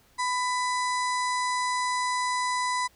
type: harmonic tone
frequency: 997 Hz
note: B5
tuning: 16 cents sharp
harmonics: 1 / 2 / 4 / 5 / 6 / 7 / 8 / 9 / 10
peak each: -26 / -32 / -38 / -40 / -42 / -43 / -44 / -45 / -46 dBFS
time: 0.18-2.88 s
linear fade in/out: 20 ms
effects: pink hiss -61 dBFS RMS until 2.95 s